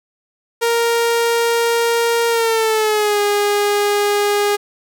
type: tone with pitch glide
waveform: sawtooth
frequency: 466.2 to 410.6 Hz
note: A#4 to G#4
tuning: 0 to -20 cents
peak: -10 dBFS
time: 0.61-4.57 s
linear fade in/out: 20 ms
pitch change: -220 cents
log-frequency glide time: 2.29-3.2 s
effects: none